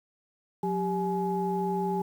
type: tone cluster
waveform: sine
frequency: 180.9 / 394 / 844 Hz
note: F#3 / G4 / G#5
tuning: -39 / +9 / +28 cents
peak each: -30 dBFS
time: 0.63-2.02 s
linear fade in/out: 5 ms
effects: tanh soft clip ceiling -16 dBFS + 9-bit